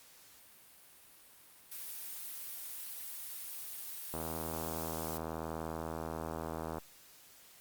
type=noise; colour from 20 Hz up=blue; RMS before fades=-44 dBFS; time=1.71-5.18 s; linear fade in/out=10 ms
type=click train; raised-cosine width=1 ms; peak=-25 dBFS; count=214; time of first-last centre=4.14-6.783 s; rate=80.6 Hz
effects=white hiss -59 dBFS RMS until 7.6 s + Opus 48 kbps